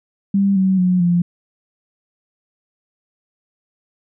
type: tone with pitch steps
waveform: sine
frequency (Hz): 197.7 / 189.54 / 181.71 / 174.21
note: G3 / F#3 / F#3 / F3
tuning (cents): +15 / +42 / -31 / -4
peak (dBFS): -12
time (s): 0.34-1.22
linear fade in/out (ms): 5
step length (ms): 220
effects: none